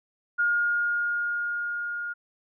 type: tone with level ramp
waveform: sine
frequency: 1423 Hz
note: F6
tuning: 32 cents sharp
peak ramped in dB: -20 to -30 dBFS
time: 0.38-2.14 s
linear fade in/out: 20 ms
effects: none